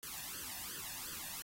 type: noise with flanger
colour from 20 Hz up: white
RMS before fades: -45 dBFS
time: 0.03-1.42 s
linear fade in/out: 0 ms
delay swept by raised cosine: 0.63 to 1.15 ms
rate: 2.8 Hz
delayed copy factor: +1
effects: AAC 48 kbps